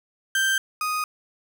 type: tone pair in turn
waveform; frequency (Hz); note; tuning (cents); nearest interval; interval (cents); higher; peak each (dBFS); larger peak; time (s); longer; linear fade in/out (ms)
35% pulse; 1568 / 1244.5; G6 / D#6; 0 / 0; major third; 400; first; -18 / -22; first; 0.35-0.58 / 0.81-1.04; neither; 2
effects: none

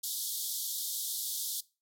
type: band-pass noise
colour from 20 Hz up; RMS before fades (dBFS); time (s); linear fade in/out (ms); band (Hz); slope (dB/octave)
white; -36; 0.03-1.61; 10; 3300 to 16000; 96
effects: noise-tail reverb RT60 0.3 s tail -21 dB re dry

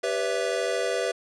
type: chord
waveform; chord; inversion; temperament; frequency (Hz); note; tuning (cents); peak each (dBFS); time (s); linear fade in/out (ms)
square; C# half-diminished seventh; second; equal with one note detuned; 392 / 493.9 / 567.3 / 659.3; G4 / B4 / C#5 / E5; 0 / 0 / +40 / 0; -32 / -29 / -33 / -31; 0.03-1.12; 10
effects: resampled to 22050 Hz

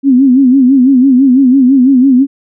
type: tone with vibrato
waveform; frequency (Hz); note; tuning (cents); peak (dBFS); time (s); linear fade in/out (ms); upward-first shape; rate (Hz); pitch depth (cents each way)
sine; 261.6; C4; 0; -3; 0.03-2.27; 50; sine; 6; 110
effects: none

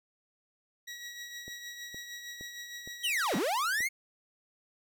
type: tone with tremolo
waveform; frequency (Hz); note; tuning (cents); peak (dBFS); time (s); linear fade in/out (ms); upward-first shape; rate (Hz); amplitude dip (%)
20% pulse; 1917; A#6; +48; -34; 0.87-3.39; 10; triangle; 6.5; 50
type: click train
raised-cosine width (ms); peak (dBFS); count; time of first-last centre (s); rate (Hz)
2; -34; 6; 1.48-3.806; 2.15
type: linear two-way sweep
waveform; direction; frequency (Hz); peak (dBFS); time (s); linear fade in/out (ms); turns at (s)
45% pulse; down then up; 3231 to 163.9 to 2218; -28; 3.03-3.89; 20; 3.36
effects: none

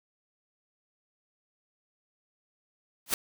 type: noise with exponential growth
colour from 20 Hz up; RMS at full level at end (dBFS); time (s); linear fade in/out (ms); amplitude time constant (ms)
white; -21; 3.06-3.14; 2; 16
effects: none

